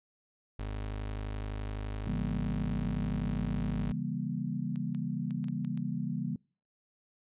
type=tone; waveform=30% pulse; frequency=51.8 Hz; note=G#1; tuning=4 cents flat; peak=-32 dBFS; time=0.59-3.92 s; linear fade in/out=5 ms
type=chord; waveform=sine; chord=C# diminished seventh; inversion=none; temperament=just; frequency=138.59 / 166.31 / 199.57 / 239.5 Hz; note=C#3 / E3 / G3 / Bb3; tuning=0 / +16 / +31 / +47 cents; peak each=-37 dBFS; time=2.07-6.36 s; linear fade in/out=2 ms
type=clicks; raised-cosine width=0.2 ms; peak=-34 dBFS; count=7; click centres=4.759 / 4.948 / 5.308 / 5.442 / 5.484 / 5.648 / 5.775 s
effects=noise-tail reverb RT60 0.4 s tail -26 dB re dry + resampled to 8000 Hz